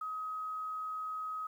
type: tone with quantisation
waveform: sine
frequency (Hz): 1266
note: D#6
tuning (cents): +30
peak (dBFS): -36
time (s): 0.01-1.47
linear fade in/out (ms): 5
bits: 11
effects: none